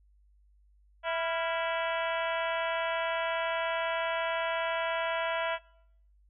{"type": "harmonic tone with a mistuned harmonic", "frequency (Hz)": 329.6, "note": "E4", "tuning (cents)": 0, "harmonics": [2, 3, 4, 5, 6, 7, 8, 9, 10], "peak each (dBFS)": [-31, -35, -37, -39, -41, -42, -43, -44, -45], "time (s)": [1.03, 5.59], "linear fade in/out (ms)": 50, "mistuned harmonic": 4, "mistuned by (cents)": 82, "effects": ["noise-tail reverb RT60 0.7 s tail -23 dB re dry", "added 50 Hz sine -60 dBFS peak until 6.29 s"]}